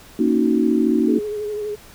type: chord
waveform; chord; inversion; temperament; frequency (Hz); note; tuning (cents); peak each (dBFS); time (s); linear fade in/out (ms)
sine; D# minor seventh; second; equal; 233.1 / 277.2 / 311.1 / 370; A#3 / C#4 / D#4 / F#4; 0 / 0 / 0 / 0; -19 / -21 / -19 / -22; 0.19-1.19; 5
type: tone with vibrato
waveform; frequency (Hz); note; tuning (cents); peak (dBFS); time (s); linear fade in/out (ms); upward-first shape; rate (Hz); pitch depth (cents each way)
sine; 419.8; G#4; +19; -23; 1.07-1.76; 20; sine; 12; 32
effects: pink hiss -45 dBFS RMS until 1.94 s